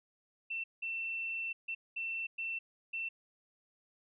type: tone bursts at uneven times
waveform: sine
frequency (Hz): 2688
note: E7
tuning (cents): +33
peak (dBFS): -35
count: 6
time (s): 0.5-0.64 / 0.82-1.53 / 1.68-1.75 / 1.96-2.27 / 2.38-2.59 / 2.93-3.09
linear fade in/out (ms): 10
effects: none